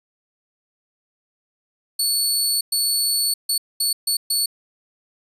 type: tone bursts at uneven times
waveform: 20% pulse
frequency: 4435 Hz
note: C#8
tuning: in tune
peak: -12 dBFS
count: 6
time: 1.99-2.61 / 2.72-3.34 / 3.49-3.58 / 3.8-3.93 / 4.07-4.17 / 4.3-4.46 s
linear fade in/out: 5 ms
effects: resampled to 32000 Hz

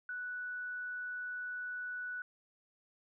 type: tone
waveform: sine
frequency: 1480 Hz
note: F#6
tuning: in tune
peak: -38 dBFS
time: 0.09-2.22 s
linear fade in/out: 2 ms
effects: none

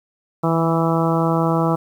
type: harmonic tone with a mistuned harmonic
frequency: 164.81 Hz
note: E3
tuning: in tune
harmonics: 1 / 2 / 3 / 4 / 5 / 6 / 7 / 8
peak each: -19 / -22 / -24 / -25 / -26 / -27 / -27 / -28 dBFS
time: 0.43-1.76 s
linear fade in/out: 10 ms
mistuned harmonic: 1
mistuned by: -22 cents
effects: 8-bit

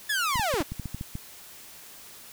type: linear sweep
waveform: sawtooth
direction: down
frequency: 1760 to 251.8 Hz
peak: -21 dBFS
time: 0.09-0.63 s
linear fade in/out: 10 ms
type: clicks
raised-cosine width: 5 ms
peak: -21 dBFS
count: 10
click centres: 0.357 / 0.396 / 0.54 / 0.606 / 0.72 / 0.797 / 0.857 / 0.946 / 1.011 / 1.154 s
effects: white hiss -47 dBFS RMS until 2.32 s

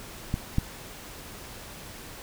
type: clicks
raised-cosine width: 5 ms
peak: -13 / -10 dBFS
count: 2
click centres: 0.341 / 0.584 s
effects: pink hiss -43 dBFS RMS until 2.22 s

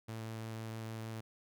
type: tone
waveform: sawtooth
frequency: 111.7 Hz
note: A2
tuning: 27 cents sharp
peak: -37 dBFS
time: 0.08-1.21 s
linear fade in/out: 10 ms
effects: none

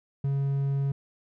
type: tone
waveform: triangle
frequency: 138.59 Hz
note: C#3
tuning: in tune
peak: -22 dBFS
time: 0.24-0.92 s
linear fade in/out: 5 ms
effects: none

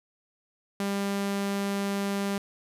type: tone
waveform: sawtooth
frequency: 199.2 Hz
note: G3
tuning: 28 cents sharp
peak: -23 dBFS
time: 0.8-2.38 s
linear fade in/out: 2 ms
effects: resampled to 32000 Hz

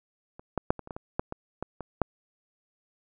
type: clicks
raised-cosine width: 1 ms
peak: -30 / -13 / -7 / -24 / -29 / -22 / -23 / -12 / -20 / -18 / -22 / -8 dBFS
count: 12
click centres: 0.395 / 0.577 / 0.705 / 0.793 / 0.874 / 0.908 / 0.965 / 1.195 / 1.324 / 1.626 / 1.807 / 2.017 s
effects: none

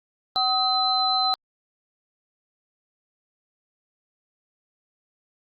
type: tone cluster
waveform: sine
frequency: 758 / 1268 / 4052 Hz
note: F#5 / D#6 / B7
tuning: +42 / +32 / +44 cents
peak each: -24 / -27 / -22 dBFS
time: 0.36-1.34 s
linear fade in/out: 0 ms
effects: Opus 48 kbps

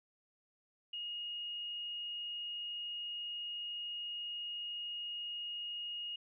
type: tone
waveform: sine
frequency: 2867 Hz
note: F7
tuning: 45 cents sharp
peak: -39 dBFS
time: 0.93-6.16 s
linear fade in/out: 5 ms
effects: none

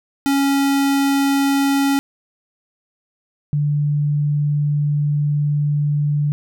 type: tone pair in turn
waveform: square / sine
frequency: 277.2 / 146.84 Hz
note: C#4 / D3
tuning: 0 / 0 cents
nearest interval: major seventh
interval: 1100 cents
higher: first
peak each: -15 dBFS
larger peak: neither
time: 0.26-1.99 / 3.53-6.32 s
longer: second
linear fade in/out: 0 ms
effects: none

